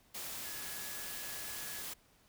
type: tone in noise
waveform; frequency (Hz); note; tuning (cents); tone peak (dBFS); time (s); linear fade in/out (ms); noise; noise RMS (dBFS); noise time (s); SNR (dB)
sine; 1689; G#6; +29; -52; 0.44-1.83; 10; white; -43; 0.14-1.94; -12
effects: pink hiss -67 dBFS RMS until 2.28 s